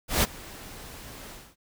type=noise with ADSR envelope; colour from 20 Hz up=pink; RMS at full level=-20 dBFS; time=0.08-1.56 s; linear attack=150 ms; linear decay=26 ms; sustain=-23 dB; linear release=240 ms; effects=none